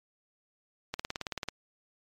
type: click train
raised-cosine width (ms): 0.2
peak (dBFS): -16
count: 11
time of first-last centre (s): 0.94-1.486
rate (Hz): 18.3
effects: MP3 96 kbps